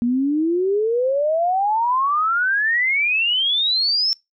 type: exponential sweep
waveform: sine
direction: up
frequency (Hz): 233.1 to 5440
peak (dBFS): -16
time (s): 0.02-4.13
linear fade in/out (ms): 0
effects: noise-tail reverb RT60 0.2 s tail -24 dB re dry